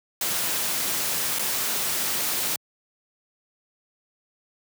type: noise with dropouts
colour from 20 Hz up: white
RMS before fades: -26 dBFS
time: 0.21-2.56 s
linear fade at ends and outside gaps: 2 ms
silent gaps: 1.387-1.393 s
effects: high-pass 100 Hz 12 dB/octave